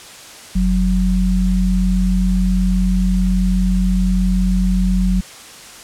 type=tone pair together; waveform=sine; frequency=46.25 / 185 Hz; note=F#1 / F#3; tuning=0 / 0 cents; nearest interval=2 octaves; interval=2400 cents; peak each=-15 dBFS; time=0.55-5.21 s; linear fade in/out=10 ms; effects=white hiss -37 dBFS RMS until 5.83 s + low-pass 9000 Hz 12 dB/octave